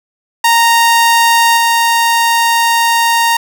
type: tone with level steps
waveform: sawtooth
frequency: 928 Hz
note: A#5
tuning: 8 cents flat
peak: -3 / -5 dBFS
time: 0.44-3.37 s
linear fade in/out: 5 ms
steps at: 1.56 s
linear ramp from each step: 20 ms
effects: none